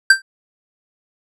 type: tone with exponential decay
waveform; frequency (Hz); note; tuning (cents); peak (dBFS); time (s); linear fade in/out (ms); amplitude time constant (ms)
square; 1569; G6; +1; -3; 0.1-0.22; 5; 24
effects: low-pass 9000 Hz 12 dB/octave